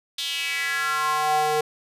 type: tone with high-pass filter sweep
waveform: square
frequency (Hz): 152.4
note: D#3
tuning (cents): -36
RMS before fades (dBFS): -24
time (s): 0.18-1.61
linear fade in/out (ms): 5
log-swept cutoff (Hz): 3600 to 530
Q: 4.2
effects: resampled to 32000 Hz